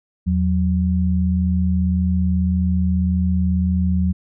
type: tone pair together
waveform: sine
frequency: 81.74 / 183.5 Hz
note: E2 / F#3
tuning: -14 / -14 cents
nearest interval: octave + major second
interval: 1400 cents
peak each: -18 dBFS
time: 0.26-4.13 s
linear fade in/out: 20 ms
effects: none